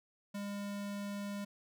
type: tone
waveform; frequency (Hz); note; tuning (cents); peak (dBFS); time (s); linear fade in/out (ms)
square; 202.3; G#3; -45; -39; 0.34-1.45; 10
effects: none